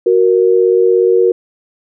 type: tone pair together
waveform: sine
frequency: 370 / 466.9 Hz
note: F#4 / A#4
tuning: 0 / +3 cents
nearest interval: major third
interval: 403 cents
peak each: -10 dBFS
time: 0.06-1.32 s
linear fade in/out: 5 ms
effects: none